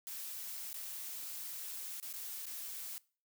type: noise with dropouts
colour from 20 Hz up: blue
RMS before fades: -44 dBFS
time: 0.07-2.98 s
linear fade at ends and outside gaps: 0 ms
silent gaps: 0.73-0.742 / 2-2.027 / 2.128-2.138 / 2.456-2.466 s
effects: noise-tail reverb RT60 0.4 s tail -22 dB re dry